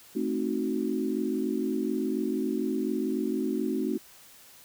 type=chord; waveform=sine; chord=A diminished seventh; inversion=none; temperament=equal with one note detuned; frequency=220 / 264.1 / 311.1 / 370 Hz; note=A3 / C4 / Eb4 / Gb4; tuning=0 / +16 / 0 / 0 cents; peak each=-32 / -31 / -32 / -32 dBFS; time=0.15-3.98 s; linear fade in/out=10 ms; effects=white hiss -53 dBFS RMS until 4.64 s